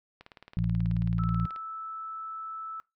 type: click train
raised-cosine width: 0.3 ms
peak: -31 dBFS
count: 26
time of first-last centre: 0.21-1.561 s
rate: 18.5 Hz
type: harmonic tone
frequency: 56.9 Hz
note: A#1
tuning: 41 cents flat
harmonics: 1 / 2 / 3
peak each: -32 / -29 / -28 dBFS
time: 0.57-1.46 s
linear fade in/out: 0 ms
type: tone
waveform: sine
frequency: 1313 Hz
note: E6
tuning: 7 cents flat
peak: -35 dBFS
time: 1.19-2.8 s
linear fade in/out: 0 ms
effects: noise-tail reverb RT60 0.2 s tail -21 dB re dry